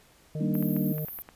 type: harmonic tone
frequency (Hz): 153.3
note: D#3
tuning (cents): -25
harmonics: 1 / 3 / 4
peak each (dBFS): -30 / -40 / -42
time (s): 0.35-1.05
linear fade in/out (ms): 2
type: chord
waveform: sine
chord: Eb major seventh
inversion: first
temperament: just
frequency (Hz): 194.45 / 233.3 / 291.7 / 311.1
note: G3 / Bb3 / D4 / Eb4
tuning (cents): -14 / +2 / -12 / 0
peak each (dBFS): -28 / -31 / -33 / -34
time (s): 0.4-0.93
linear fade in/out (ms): 10
type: high-pass noise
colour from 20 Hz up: white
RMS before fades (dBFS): -34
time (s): 0.54-1.22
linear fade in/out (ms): 0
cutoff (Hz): 12000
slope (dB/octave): 96
type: clicks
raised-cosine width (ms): 0.5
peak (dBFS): -29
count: 7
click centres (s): 0.553 / 0.626 / 0.765 / 0.982 / 1.085 / 1.188 / 1.289
effects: pink hiss -59 dBFS RMS until 1.35 s + resampled to 32000 Hz